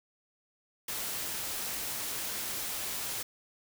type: noise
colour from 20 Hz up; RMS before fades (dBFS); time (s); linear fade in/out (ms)
white; -36; 0.88-3.23; 5
effects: none